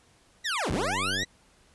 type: linear two-way sweep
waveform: 20% pulse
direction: down then up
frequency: 1994 to 43.65 to 1994 Hz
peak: -22 dBFS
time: 0.44-1.25 s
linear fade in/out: 20 ms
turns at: 0.71 s
type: click train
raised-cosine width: 2 ms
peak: -24 dBFS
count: 50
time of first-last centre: 0.72-1.232 s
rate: 95.7 Hz
effects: pink hiss -61 dBFS RMS until 1.74 s + resampled to 24000 Hz